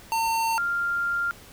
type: tone pair in turn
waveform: square / sine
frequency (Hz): 906 / 1394.9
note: A#5 / F6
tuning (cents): -50 / -2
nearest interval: perfect fifth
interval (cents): 748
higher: second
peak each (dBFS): -23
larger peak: neither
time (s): 0.12-0.58 / 0.58-1.31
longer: second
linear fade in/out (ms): 0
effects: pink hiss -48 dBFS RMS until 1.52 s